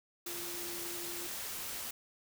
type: tone in noise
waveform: sine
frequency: 346.5 Hz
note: F4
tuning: 14 cents flat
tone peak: -46 dBFS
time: 0.26-1.27 s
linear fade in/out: 5 ms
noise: white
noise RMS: -41 dBFS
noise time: 0.26-1.91 s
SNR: -8 dB
effects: none